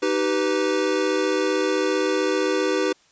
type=chord; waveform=square; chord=Eb augmented; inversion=none; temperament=equal with one note detuned; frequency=311.1 / 386.6 / 493.9 Hz; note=Eb4 / G4 / B4; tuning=0 / -24 / 0 cents; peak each=-26 / -24 / -25 dBFS; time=0.02-2.93 s; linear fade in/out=10 ms; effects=white hiss -58 dBFS RMS until 3.11 s + resampled to 16000 Hz